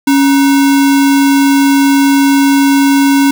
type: tone with sample-and-hold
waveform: sine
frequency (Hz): 277.2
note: C#4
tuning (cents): 0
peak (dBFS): -5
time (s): 0.07-3.31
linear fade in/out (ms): 5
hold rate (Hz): 1225
effects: none